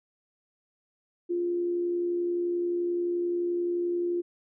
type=tone with amplitude modulation; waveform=sine; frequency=349.2 Hz; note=F4; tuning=in tune; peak=-24 dBFS; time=1.29-4.22 s; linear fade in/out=20 ms; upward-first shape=sine; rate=71.5 Hz; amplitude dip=30%; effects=none